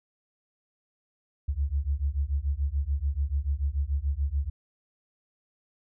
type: beating tone pair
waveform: sine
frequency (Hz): 67.3 / 74.2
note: C2 / D2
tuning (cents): +49 / +18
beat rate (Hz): 6.9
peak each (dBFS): -28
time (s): 1.48-4.5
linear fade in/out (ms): 10
effects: none